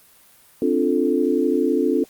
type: chord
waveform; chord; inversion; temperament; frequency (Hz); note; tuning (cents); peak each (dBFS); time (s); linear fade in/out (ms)
sine; D minor seventh; third; equal; 261.6 / 293.7 / 349.2 / 440; C4 / D4 / F4 / A4; 0 / 0 / 0 / 0; -22; 0.62-2.04; 2
effects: white hiss -52 dBFS RMS until 2.09 s + Opus 32 kbps